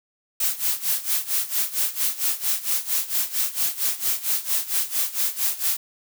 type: noise with tremolo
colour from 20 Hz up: blue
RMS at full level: -21 dBFS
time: 0.4-5.77 s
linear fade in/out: 5 ms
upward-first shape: sine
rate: 4.4 Hz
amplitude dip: 85%
effects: none